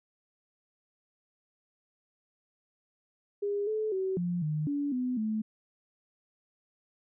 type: tone with pitch steps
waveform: sine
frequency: 406.6 / 432.5 / 379.5 / 175.5 / 152.6 / 286.6 / 251.5 / 217.1 Hz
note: G#4 / A4 / F#4 / F3 / D#3 / D4 / B3 / A3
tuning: -37 / -30 / +44 / +9 / -33 / -42 / +32 / -23 cents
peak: -28 dBFS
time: 3.42-5.42 s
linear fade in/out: 10 ms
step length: 250 ms
effects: none